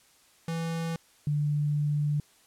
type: tone pair in turn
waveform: square / sine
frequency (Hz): 165.2 / 147.52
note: E3 / D3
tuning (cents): +4 / +8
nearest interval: major second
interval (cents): 196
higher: first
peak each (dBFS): -30 / -24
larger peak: second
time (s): 0.48-0.96 / 1.27-2.2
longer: second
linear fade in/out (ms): 2
effects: white hiss -61 dBFS RMS until 2.46 s + low-pass 11000 Hz 12 dB/octave